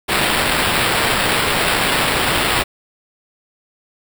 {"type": "noise with sample-and-hold", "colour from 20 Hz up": "white", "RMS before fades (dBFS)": -17, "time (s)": [0.08, 2.64], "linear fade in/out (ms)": 20, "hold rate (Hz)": 6300, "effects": []}